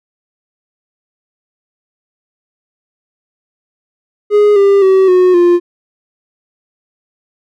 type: tone with pitch steps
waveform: triangle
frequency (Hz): 415.3 / 397.9 / 381.3 / 365.3 / 350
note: G#4 / G4 / G4 / F#4 / F4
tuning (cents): 0 / +26 / -48 / -22 / +4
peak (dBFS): -3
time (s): 4.3-5.6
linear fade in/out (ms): 50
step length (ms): 260
effects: none